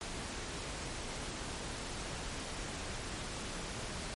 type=noise; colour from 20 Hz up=pink; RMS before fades=-41 dBFS; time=0.01-4.14 s; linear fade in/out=0 ms; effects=low-pass 10000 Hz 12 dB/octave + MP3 48 kbps